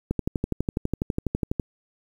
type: click train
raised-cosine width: 3 ms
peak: -11 dBFS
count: 19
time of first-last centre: 0.11-1.598 s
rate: 12.1 Hz
effects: 8-bit